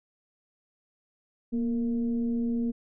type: tone with frequency modulation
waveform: sine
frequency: 236.4 Hz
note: A#3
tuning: 24 cents sharp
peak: -25 dBFS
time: 1.52-2.72 s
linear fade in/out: 20 ms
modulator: 221 Hz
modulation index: 0.42
effects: none